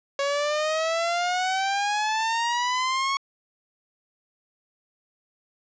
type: exponential sweep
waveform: sawtooth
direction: up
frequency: 554.4 to 1108.7 Hz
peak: -19 dBFS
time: 0.19-3.17 s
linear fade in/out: 2 ms
effects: resampled to 16000 Hz + 10-bit